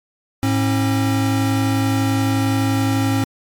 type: tone pair together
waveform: square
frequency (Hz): 107.4 / 270.6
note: A2 / C#4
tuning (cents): -41 / -42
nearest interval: octave + major third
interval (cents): 1599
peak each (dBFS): -19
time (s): 0.43-3.24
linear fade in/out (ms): 0
effects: MP3 96 kbps